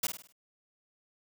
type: noise with echo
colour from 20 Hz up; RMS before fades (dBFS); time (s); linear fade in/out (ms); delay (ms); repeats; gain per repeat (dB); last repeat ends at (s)
white; -30; 0.03-0.07; 5; 51; 5; -7; 0.325
effects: none